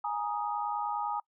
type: chord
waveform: sine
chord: Ab suspended second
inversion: none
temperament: equal with one note detuned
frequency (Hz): 830.6 / 940.4 / 1244.5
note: Ab5 / Bb5 / Eb6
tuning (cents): 0 / +15 / 0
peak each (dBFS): -33 / -35 / -36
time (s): 0.04-1.2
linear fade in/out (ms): 5
effects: noise-tail reverb RT60 0.1 s tail -25 dB re dry